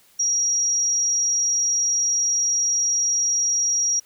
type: tone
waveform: sine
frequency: 5690 Hz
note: F8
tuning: 31 cents sharp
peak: -18 dBFS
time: 0.19-4 s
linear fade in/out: 10 ms
effects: white hiss -56 dBFS RMS until 4.05 s